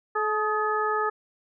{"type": "harmonic tone with a mistuned harmonic", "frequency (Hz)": 429.7, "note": "A4", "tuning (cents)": -41, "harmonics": [1, 2, 3, 4], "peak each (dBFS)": [-28, -30, -26, -32], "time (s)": [0.15, 1.1], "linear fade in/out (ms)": 10, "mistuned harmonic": 3, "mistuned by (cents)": -40, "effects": []}